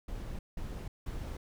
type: noise bursts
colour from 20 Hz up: brown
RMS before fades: -39 dBFS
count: 3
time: 0.08-1.37 s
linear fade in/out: 5 ms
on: 310 ms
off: 180 ms
effects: none